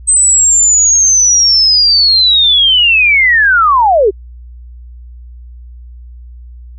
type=linear sweep; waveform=sine; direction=down; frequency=8260 to 360.3 Hz; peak=-5 dBFS; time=0.07-4.11 s; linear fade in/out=20 ms; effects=added 60 Hz sine -29 dBFS peak until 6.78 s